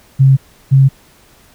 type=tone pair in turn; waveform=sine; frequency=134.6 / 135.08 Hz; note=C3 / C#3; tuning=+49 / -44 cents; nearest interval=unison; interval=7 cents; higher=second; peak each=-4 / -4 dBFS; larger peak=neither; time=0.19-0.37 / 0.71-0.89 s; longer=neither; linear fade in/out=20 ms; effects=pink hiss -47 dBFS RMS until 1.54 s